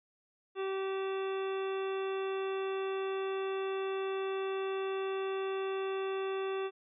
harmonic tone, 385.7 Hz, G4, 28 cents flat, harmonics 1 / 2 / 3 / 4 / 5 / 6 / 7 / 9, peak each -33 / -45 / -43 / -50 / -52 / -56 / -48 / -52 dBFS, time 0.55-6.71 s, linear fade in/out 50 ms, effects none

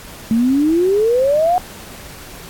sine exponential sweep, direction up, 218.7 to 741 Hz, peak -11 dBFS, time 0.31-1.58 s, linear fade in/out 0 ms, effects pink hiss -36 dBFS RMS until 2.49 s + AAC 64 kbps

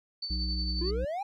sine tone with tremolo, 4523 Hz, C#8, 34 cents sharp, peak -31 dBFS, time 0.22-0.91 s, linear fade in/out 5 ms, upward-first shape triangle, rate 11 Hz, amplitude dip 55%
harmonic tone, 61.74 Hz, B1, in tune, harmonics 1 / 3 / 5, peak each -30 / -40 / -44 dBFS, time 0.3-1.05 s, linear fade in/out 5 ms
triangle exponential sweep, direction up, 329.6 to 830.6 Hz, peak -29 dBFS, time 0.81-1.23 s, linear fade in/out 5 ms
effects none

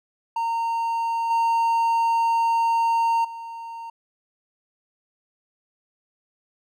triangle tone with level steps, 920 Hz, A#5, 23 cents flat, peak -20 / -16 / -31 dBFS, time 0.36-3.9 s, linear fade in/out 5 ms, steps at 1.3 / 3.24 s, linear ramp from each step 10 ms, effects none

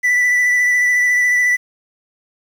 triangle tone with vibrato, 1975.5 Hz, B6, in tune, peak -10 dBFS, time 0.03-1.57 s, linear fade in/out 20 ms, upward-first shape sine, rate 14 Hz, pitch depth 17 cents each way, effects 7-bit

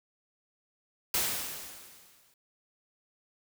white noise with exponential decay, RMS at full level -27 dBFS, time 1.14-2.34 s, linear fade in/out 2 ms, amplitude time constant 260 ms, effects none

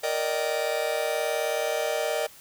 45% pulse chord, Eb major seventh, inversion second, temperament just, 466.7 / 583.4 / 622.3 / 777.8 Hz, Bb4 / D5 / Eb5 / G5, +2 / -12 / 0 / -14 cents, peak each -31 / -31 / -29 / -34 dBFS, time 0.03-2.27 s, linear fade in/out 10 ms, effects white hiss -50 dBFS RMS until 2.4 s

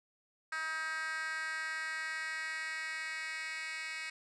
10% pulse tone with high-pass filter sweep, 317.7 Hz, D#4, 36 cents sharp, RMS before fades -39 dBFS, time 0.52-4.1 s, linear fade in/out 5 ms, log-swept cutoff 1500 to 2300 Hz, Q 3.3, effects resampled to 22050 Hz

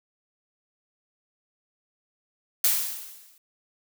blue noise with exponential decay, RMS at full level -19 dBFS, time 2.64-3.38 s, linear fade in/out 2 ms, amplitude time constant 160 ms, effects none

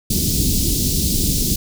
pink band-stop noise, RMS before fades -18 dBFS, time 0.1-1.56 s, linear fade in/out 5 ms, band 320 to 4200 Hz, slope 24 dB/octave, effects none

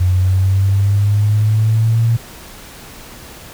sine exponential sweep, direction up, 90.2 to 116.54 Hz, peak -10 dBFS, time 0-2.17 s, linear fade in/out 10 ms, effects pink hiss -36 dBFS RMS until 3.53 s

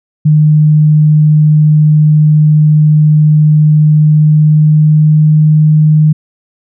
sine tone with pitch glide, 152.4 to 153.73 Hz, D#3 to D#3, -36 to -21 cents, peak -3 dBFS, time 0.25-6.13 s, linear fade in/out 10 ms, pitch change +15 cents, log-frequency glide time 3.94-5.46 s, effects none

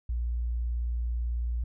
sine tone, 59.1 Hz, A#1, 24 cents sharp, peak -27 dBFS, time 0.09-1.64 s, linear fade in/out 5 ms, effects none

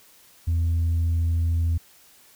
sine tone with tanh clipping, 83.3 Hz, E2, 19 cents sharp, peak -20 dBFS, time 0.47-1.78 s, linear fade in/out 10 ms, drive 1 dB, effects white hiss -54 dBFS RMS until 2.35 s

